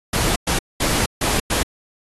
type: noise bursts at uneven times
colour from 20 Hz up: pink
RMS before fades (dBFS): -20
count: 5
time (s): 0.13-0.36 / 0.47-0.59 / 0.8-1.06 / 1.21-1.4 / 1.5-1.63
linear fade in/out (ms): 5
effects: AAC 32 kbps